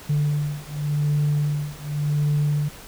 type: beating tone pair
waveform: sine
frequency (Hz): 146.83 / 147.72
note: D3 / D3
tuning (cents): 0 / +10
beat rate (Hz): 0.89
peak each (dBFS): -22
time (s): 0.09-2.69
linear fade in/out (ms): 10
effects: tanh soft clip ceiling -15 dBFS + pink hiss -42 dBFS RMS until 2.87 s